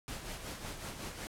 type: noise with tremolo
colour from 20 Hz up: pink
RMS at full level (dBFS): -41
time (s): 0.08-1.27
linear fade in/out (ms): 0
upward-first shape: sine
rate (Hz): 5.4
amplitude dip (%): 50
effects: low-pass 12000 Hz 12 dB/octave